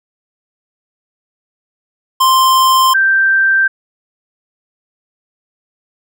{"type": "tone pair in turn", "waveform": ["square", "sine"], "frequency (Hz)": [1046.5, 1568], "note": ["C6", "G6"], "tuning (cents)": [0, 0], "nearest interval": "perfect fifth", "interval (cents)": 700, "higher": "second", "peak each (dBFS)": -8, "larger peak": "neither", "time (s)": [[2.2, 2.94], [2.94, 3.68]], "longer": "neither", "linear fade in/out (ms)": 10, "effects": []}